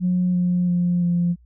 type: tone with pitch steps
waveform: sine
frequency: 180.5 / 178.22 / 175.97 / 173.75 Hz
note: F#3 / F3 / F3 / F3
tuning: -43 / +35 / +13 / -9 cents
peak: -16 dBFS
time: 0-1.36 s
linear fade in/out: 50 ms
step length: 340 ms
effects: tanh soft clip ceiling -12 dBFS + added 60 Hz sine -49 dBFS peak until 1.45 s